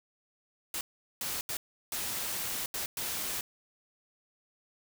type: noise bursts at uneven times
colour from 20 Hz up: white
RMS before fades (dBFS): -35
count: 6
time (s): 0.74-0.81 / 1.21-1.41 / 1.49-1.57 / 1.92-2.66 / 2.74-2.86 / 2.97-3.41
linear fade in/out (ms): 2
effects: none